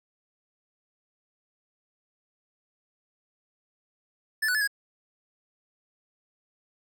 square tone with pitch steps, 1750 / 1485 / 1725 / 1651 Hz, A6 / F#6 / A6 / G#6, -10 / +6 / -35 / -11 cents, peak -24 dBFS, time 4.42-4.676 s, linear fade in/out 10 ms, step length 64 ms, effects none

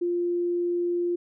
sine tone, 349.2 Hz, F4, in tune, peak -23 dBFS, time 0.01-1.16 s, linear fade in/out 10 ms, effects none

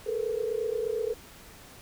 sine tone cluster, 428.6 / 457.1 / 491.6 Hz, A4 / A#4 / B4, -45 / -34 / -8 cents, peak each -31 / -31 / -34 dBFS, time 0.06-1.14 s, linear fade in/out 10 ms, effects pink hiss -50 dBFS RMS until 1.81 s

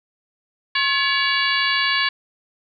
harmonic tone with a mistuned harmonic, 567 Hz, C#5, 39 cents sharp, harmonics 2 / 3 / 4 / 5 / 6 / 7 / 8, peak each -25 / -22 / -24 / -25 / -27 / -28 / -27 dBFS, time 0.75-2.09 s, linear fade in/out 5 ms, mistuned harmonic 2, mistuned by -89 cents, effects none

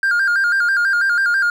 triangle tone with vibrato, 1500 Hz, F#6, 23 cents sharp, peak -11 dBFS, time 0.03-1.5 s, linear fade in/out 2 ms, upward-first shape square, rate 6.1 Hz, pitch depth 95 cents each way, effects tanh soft clip ceiling -7 dBFS

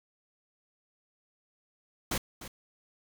pink noise with echo, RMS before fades -31 dBFS, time 2.11-2.18 s, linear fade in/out 5 ms, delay 300 ms, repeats 1, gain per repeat -13 dB, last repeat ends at 2.48 s, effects none

